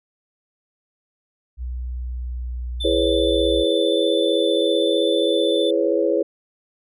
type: tone with pitch glide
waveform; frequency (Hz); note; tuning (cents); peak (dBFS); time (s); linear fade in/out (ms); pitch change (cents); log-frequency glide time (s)
sine; 61.74 to 60.78; B1 to B1; 0 to -27; -25; 1.57-3.65; 50; -27; 1.96-2.79
type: tone with vibrato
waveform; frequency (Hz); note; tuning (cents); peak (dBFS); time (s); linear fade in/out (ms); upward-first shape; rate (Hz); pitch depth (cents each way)
triangle; 3520; A7; 0; -24; 2.8-5.71; 10; triangle; 19; 20
type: chord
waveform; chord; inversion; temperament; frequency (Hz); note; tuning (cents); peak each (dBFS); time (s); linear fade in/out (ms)
sine; C# minor seventh; first; just; 332.6 / 415.8 / 498.9 / 554.4; E4 / G#4 / B4 / C#5; +16 / +2 / +17 / 0; -22; 2.84-6.23; 10
effects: none